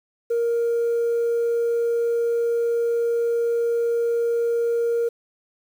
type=tone; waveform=sine; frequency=467.9 Hz; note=A#4; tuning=6 cents sharp; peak=-17 dBFS; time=0.3-5.09 s; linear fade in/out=10 ms; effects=tanh soft clip ceiling -17 dBFS + 8-bit